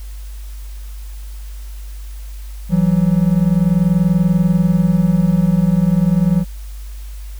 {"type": "tone pair together", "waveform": "triangle", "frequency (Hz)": [166.2, 186.55], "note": ["E3", "F#3"], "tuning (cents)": [15, 14], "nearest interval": "major second", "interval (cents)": 199, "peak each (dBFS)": -12, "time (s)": [2.69, 6.45], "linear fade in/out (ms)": 50, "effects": ["added 50 Hz sine -27 dBFS peak until 7.39 s", "white hiss -45 dBFS RMS until 7.39 s"]}